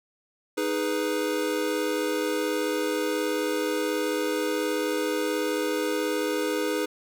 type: chord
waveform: square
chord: G# minor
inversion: second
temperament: equal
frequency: 311.1 / 415.3 / 493.9 Hz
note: D#4 / G#4 / B4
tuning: 0 / 0 / 0 cents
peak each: -30 dBFS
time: 0.57-6.86 s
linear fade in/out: 10 ms
effects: none